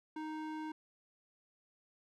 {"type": "tone with band-pass filter", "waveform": "square", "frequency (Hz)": 311.1, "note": "D#4", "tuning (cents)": 0, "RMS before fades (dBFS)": -42, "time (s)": [0.16, 0.72], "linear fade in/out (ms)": 5, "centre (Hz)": 730, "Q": 0.82, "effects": []}